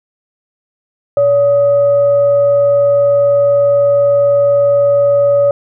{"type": "tone with frequency modulation", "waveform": "sine", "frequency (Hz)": 569, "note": "C#5", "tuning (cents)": 45, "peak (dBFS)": -7, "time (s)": [1.17, 5.51], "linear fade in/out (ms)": 2, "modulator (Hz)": 686, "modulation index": 0.2, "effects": []}